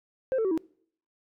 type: tone with pitch steps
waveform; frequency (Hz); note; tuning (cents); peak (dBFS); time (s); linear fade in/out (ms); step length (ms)
sine; 523.3 / 445.2 / 378.7 / 322.1; C5 / A4 / F#4 / E4; 0 / +20 / +40 / -40; -21; 0.32-0.576; 0; 64
effects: noise-tail reverb RT60 0.6 s tail -26 dB re dry + tanh soft clip ceiling -22 dBFS